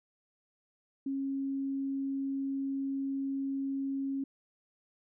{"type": "tone", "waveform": "sine", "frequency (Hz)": 272.7, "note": "C#4", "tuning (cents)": -28, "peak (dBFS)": -31, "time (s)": [1.06, 4.24], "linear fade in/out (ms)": 5, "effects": []}